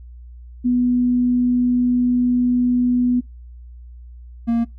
sine / triangle tone pair in turn, 246.5 / 232.7 Hz, B3 / A#3, -3 / -3 cents, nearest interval minor second, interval 100 cents, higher first, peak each -14 / -13 dBFS, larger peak second, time 0.64-3.21 / 4.47-4.65 s, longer first, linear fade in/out 20 ms, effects noise-tail reverb RT60 0.2 s tail -24 dB re dry + added 60 Hz sine -36 dBFS peak until 4.78 s

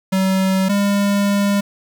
square tone pair in turn, 190.1 / 201.4 Hz, F#3 / G3, +47 / +47 cents, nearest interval minor second, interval 100 cents, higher second, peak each -15 dBFS, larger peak neither, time 0.12-0.69 / 0.69-1.61 s, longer second, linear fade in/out 10 ms, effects 7-bit

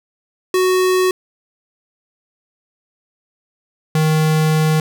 square tone pair in turn, 370 / 156.29 Hz, F#4 / D#3, 0 / +8 cents, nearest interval octave + minor third, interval 1492 cents, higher first, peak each -13 dBFS, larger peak neither, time 0.54-1.11 / 3.95-4.8 s, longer second, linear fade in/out 2 ms, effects none

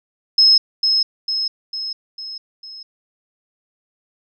sine tone with echo, 5170 Hz, E8, 34 cents flat, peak -8 dBFS, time 0.38-0.58 s, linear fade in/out 5 ms, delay 450 ms, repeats 5, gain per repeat -5 dB, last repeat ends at 2.83 s, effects none

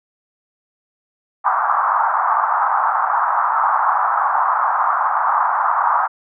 white band-pass noise, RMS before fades -17 dBFS, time 1.44-6.08 s, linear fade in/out 20 ms, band 780 to 1300 Hz, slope 48 dB/octave, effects none

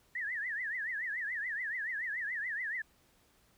sine tone with vibrato, 1831 Hz, A#6, 32 cents flat, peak -34 dBFS, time 0.15-2.82 s, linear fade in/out 5 ms, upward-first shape triangle, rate 7 Hz, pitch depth 220 cents each way, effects pink hiss -68 dBFS RMS until 3.57 s

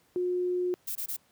sine tone, 360 Hz, F#4, 47 cents flat, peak -26 dBFS, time 0.16-0.74 s, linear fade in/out 0 ms
violet noise bursts, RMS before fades -34 dBFS, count 3, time 0.87-1.167 s, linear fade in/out 10 ms, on 85 ms, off 21 ms
effects pink hiss -66 dBFS RMS until 1.31 s + high-pass 100 Hz 12 dB/octave

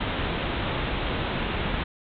pink low-pass noise, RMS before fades -28 dBFS, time 0-1.84 s, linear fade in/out 10 ms, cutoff 3800 Hz, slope 96 dB/octave, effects none

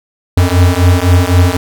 square beating tone pair, 87.4 / 91.3 Hz, F2 / F#2, +2 / -23 cents, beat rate 3.9 Hz, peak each -10 dBFS, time 0.37-1.57 s, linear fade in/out 5 ms, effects none

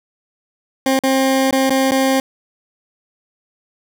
20% pulse tone with dropouts, 266 Hz, C4, 29 cents sharp, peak -8 dBFS, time 0.86-2.2 s, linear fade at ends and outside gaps 2 ms, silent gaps 0.991-1.036 / 1.509-1.526 / 1.696-1.705 / 1.91-1.917 s, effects none

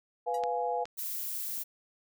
sine chord, F diminished, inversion second, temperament equal with one note detuned, 493.9 / 698.5 / 833 Hz, Cb5 / F5 / Ab5, 0 / 0 / +5 cents, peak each -33 dBFS, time 0.26-0.85 s, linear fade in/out 20 ms
5% pulse tone with exponential decay, 966 Hz, B5, 39 cents flat, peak -32 dBFS, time 0.34-0.43 s, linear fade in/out 5 ms, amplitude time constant 19 ms
clicks, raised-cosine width 0.2 ms, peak -23 dBFS, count 2, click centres 0.437 / 0.855 s
violet noise, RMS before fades -36 dBFS, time 0.97-1.64 s, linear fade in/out 20 ms
effects none

